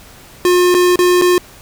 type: tone with dropouts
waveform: square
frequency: 357.8 Hz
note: F4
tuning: 42 cents sharp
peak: -9 dBFS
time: 0.45-1.38 s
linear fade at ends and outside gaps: 1 ms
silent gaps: 0.743-0.748 / 0.958-0.99 / 1.214-1.22 s
effects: pink hiss -40 dBFS RMS until 1.61 s